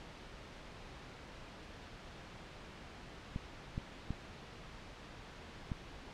clicks, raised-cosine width 5 ms, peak -25 dBFS, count 4, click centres 3.361 / 3.779 / 4.106 / 5.718 s, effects pink hiss -51 dBFS RMS until 6.13 s + low-pass 4000 Hz 12 dB/octave

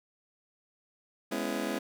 25% pulse chord, C# minor seventh, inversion second, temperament just, 207.9 / 249.5 / 277.2 / 332.6 Hz, G#3 / B3 / C#4 / E4, +2 / +18 / 0 / +16 cents, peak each -33 dBFS, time 1.31-1.79 s, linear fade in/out 10 ms, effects none

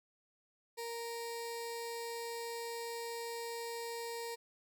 15% pulse tone with notch filter, 466.2 Hz, A#4, in tune, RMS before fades -42 dBFS, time 0.77-4.36 s, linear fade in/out 20 ms, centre 1400 Hz, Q 1.2, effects none

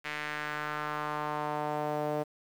sawtooth tone with band-pass filter sweep, 150 Hz, D3, 37 cents sharp, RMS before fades -34 dBFS, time 0.04-2.24 s, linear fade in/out 20 ms, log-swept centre 2100 to 570 Hz, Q 2.1, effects 9-bit

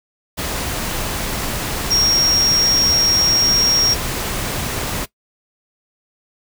sine tone in noise, 5588 Hz, F8, in tune, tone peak -13 dBFS, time 1.9-3.95 s, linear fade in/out 20 ms, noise pink, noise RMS -23 dBFS, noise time 0.37-5.06 s, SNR +7 dB, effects noise-tail reverb RT60 0.1 s tail -19 dB re dry

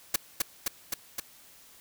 white noise with echo, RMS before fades -24 dBFS, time 0.14-0.16 s, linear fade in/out 5 ms, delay 260 ms, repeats 4, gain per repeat -2 dB, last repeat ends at 1.2 s, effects white hiss -55 dBFS RMS until 1.8 s

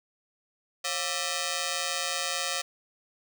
5% pulse ring-modulated tone, 625 Hz, D#5, 8 cents sharp, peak -14 dBFS, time 0.84-2.62 s, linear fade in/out 10 ms, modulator 81.9 Hz, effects none

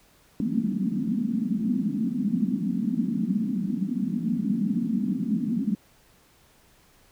pink band-pass noise, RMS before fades -26 dBFS, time 0.4-5.75 s, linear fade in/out 2 ms, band 190 to 250 Hz, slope 48 dB/octave, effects pink hiss -59 dBFS RMS until 7.11 s

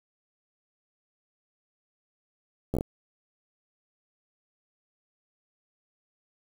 slowing click train, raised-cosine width 2 ms, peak -15 dBFS, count 5, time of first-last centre 2.74-2.809 s, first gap 12 ms, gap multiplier 1.25, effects 7-bit

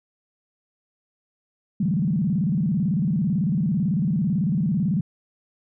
sine tone with vibrato, 176 Hz, F3, 14 cents sharp, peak -19 dBFS, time 1.8-5.01 s, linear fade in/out 5 ms, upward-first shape square, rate 18 Hz, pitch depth 260 cents each way, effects none

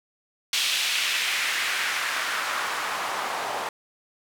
white noise with band-pass filter sweep, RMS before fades -27 dBFS, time 0.53-3.69 s, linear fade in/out 2 ms, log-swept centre 3300 to 770 Hz, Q 1.6, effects none

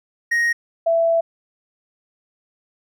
triangle / sine tone pair in turn, 1873 / 664.9 Hz, A#6 / E5, +8 / +15 cents, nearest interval octave + tritone, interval 1793 cents, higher first, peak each -14 dBFS, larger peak neither, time 0.31-0.53 / 0.86-1.21 s, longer second, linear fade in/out 10 ms, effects none

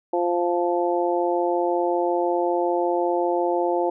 harmonic tone, 174.61 Hz, F3, in tune, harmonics 2 / 3 / 4 / 5, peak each -23 / -25 / -26 / -27 dBFS, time 0.13-3.9 s, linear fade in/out 5 ms, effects none

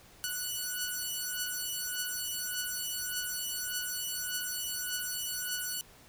5% pulse beating tone pair, 1476 / 1477.7 Hz, F#6 / F#6, -5 / -3 cents, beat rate 1.7 Hz, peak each -25 dBFS, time 0.24-5.81 s, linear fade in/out 0 ms, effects pink hiss -57 dBFS RMS until 6.08 s

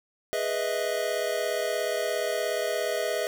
square chord, E major seventh, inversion first, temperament equal, 415.3 / 493.9 / 622.3 / 659.3 Hz, G#4 / B4 / D#5 / E5, 0 / 0 / 0 / 0 cents, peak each -34 / -33 / -31 / -33 dBFS, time 0.33-3.27 s, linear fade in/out 0 ms, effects none

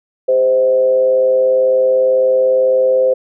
sine tone with frequency modulation, 518 Hz, C5, 17 cents flat, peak -9 dBFS, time 0.28-3.14 s, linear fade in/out 10 ms, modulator 118 Hz, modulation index 0.45, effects none

